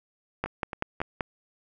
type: two click trains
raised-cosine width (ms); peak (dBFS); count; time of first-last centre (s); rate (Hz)
0.5; -19 / -12; 3 / 5; 0.46-1.003 / 0.44-1.208; 3.68 / 5.21
effects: none